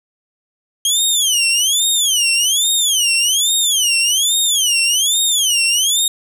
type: tone with vibrato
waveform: 20% pulse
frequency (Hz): 3179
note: G7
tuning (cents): +24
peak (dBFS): -7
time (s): 0.85-6.08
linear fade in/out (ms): 2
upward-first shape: sine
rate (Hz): 1.2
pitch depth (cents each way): 270
effects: none